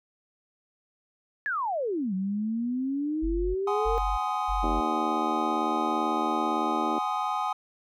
sine exponential two-way sweep, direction down then up, 1760 to 185 to 466.3 Hz, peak -26 dBFS, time 1.46-3.98 s, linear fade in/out 0 ms, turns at 2.14 s
sine tone bursts, 48 Hz, G1, 36 cents flat, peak -28 dBFS, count 3, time 3.22-4.81 s, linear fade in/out 20 ms, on 330 ms, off 300 ms
triangle chord, Ab dominant seventh, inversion third, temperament just, 747.5 / 830.6 / 1038.3 / 1245.9 Hz, Gb5 / Ab5 / C6 / Eb6, +17 / 0 / -14 / +2 cents, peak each -31 / -29 / -32 / -29 dBFS, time 3.67-7.53 s, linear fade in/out 5 ms
harmonic tone, 77.9 Hz, D#2, 3 cents sharp, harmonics 3 / 4 / 5 / 6 / 7 / 8, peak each -34 / -31 / -35 / -45 / -40 / -40 dBFS, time 4.63-6.99 s, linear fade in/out 5 ms
effects none

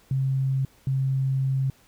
sine tone bursts at uneven times, 133.8 Hz, C3, 39 cents sharp, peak -21 dBFS, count 2, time 0.11-0.65 / 0.87-1.7 s, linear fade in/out 2 ms, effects pink hiss -58 dBFS RMS until 1.87 s

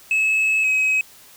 sine tone pair in turn, 2588 / 2545 Hz, E7 / D#7, -32 / +39 cents, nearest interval unison, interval 29 cents, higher first, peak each -13 dBFS, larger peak neither, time 0.11-0.64 / 0.64-1.01 s, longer first, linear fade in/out 2 ms, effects tanh soft clip ceiling -15 dBFS + white hiss -47 dBFS RMS until 1.36 s

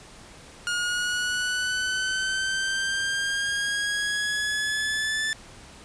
sawtooth exponential sweep, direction up, 1428 to 1760 Hz, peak -21 dBFS, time 0.67-5.33 s, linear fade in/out 0 ms, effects pink hiss -47 dBFS RMS until 5.84 s + resampled to 22050 Hz

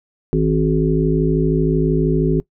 harmonic tone, 52.9 Hz, G#1, 33 cents sharp, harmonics 1 / 3 / 5 / 7 / 8, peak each -22 / -17 / -21 / -19 / -23 dBFS, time 0.33-2.4 s, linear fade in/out 0 ms, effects noise-tail reverb RT60 0.1 s tail -21 dB re dry

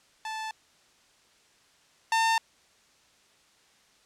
sawtooth tone pair in turn, 877 / 900.1 Hz, A5 / A5, -6 / +39 cents, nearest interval unison, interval 45 cents, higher second, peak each -29 / -18 dBFS, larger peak second, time 0.25-0.51 / 2.12-2.38 s, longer neither, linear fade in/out 2 ms, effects white hiss -62 dBFS RMS until 4.05 s + low-pass 7000 Hz 12 dB/octave

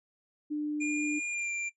sine tone, 298.8 Hz, D4, 30 cents sharp, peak -29 dBFS, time 0.5-1.2 s, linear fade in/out 20 ms
square tone with pitch glide, 2415 to 2372 Hz, D7 to D7, +48 to +17 cents, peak -32 dBFS, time 0.8-1.7 s, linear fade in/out 20 ms, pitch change -31 cents, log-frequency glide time 1.29-1.51 s
effects noise-tail reverb RT60 0.1 s tail -18 dB re dry + resampled to 24000 Hz

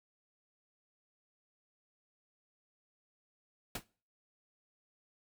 pink noise with exponential decay, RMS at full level -33 dBFS, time 3.75-3.84 s, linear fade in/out 5 ms, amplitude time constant 19 ms, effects noise-tail reverb RT60 0.4 s tail -22 dB re dry

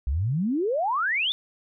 sine exponential sweep, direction up, 60 to 3633 Hz, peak -22 dBFS, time 0.07-1.32 s, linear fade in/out 0 ms, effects none

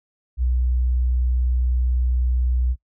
sine tone, 62 Hz, B1, 7 cents sharp, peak -17 dBFS, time 0.37-2.76 s, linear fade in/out 50 ms, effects noise-tail reverb RT60 0.1 s tail -21 dB re dry

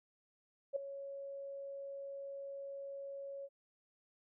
sine tone with ADSR envelope, 554.4 Hz, C#5, in tune, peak -30 dBFS, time 0.73-3.49 s, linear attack 31 ms, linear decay 5 ms, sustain -13 dB, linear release 45 ms, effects none

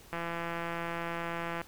click train, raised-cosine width 0.5 ms, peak -21 dBFS, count 252, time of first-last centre 0.13-1.615 s, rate 169 Hz, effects pink hiss -55 dBFS RMS until 1.67 s

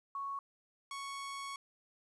sine / sawtooth tone pair in turn, 1108.7 / 1108.7 Hz, C#6 / C#6, 0 / 0 cents, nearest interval unison, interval 0 cents, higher neither, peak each -37 / -37 dBFS, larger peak neither, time 0.15-0.39 / 0.91-1.56 s, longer second, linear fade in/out 2 ms, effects resampled to 24000 Hz + 12-bit

